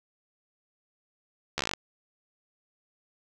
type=slowing click train; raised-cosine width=0.2 ms; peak=-11 dBFS; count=10; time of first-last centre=1.58-1.736 s; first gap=13 ms; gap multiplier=1.07; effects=none